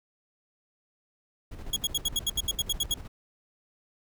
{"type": "noise with tremolo", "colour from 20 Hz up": "brown", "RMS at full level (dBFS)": -38, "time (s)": [1.51, 3.08], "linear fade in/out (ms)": 10, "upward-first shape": "square", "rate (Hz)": 13, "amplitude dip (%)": 50}
{"type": "tone bursts", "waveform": "sawtooth", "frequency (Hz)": 3324, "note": "G#7", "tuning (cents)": 1, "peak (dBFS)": -21, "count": 12, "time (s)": [1.73, 2.941], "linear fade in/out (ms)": 5, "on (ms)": 34, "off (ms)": 73}
{"effects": []}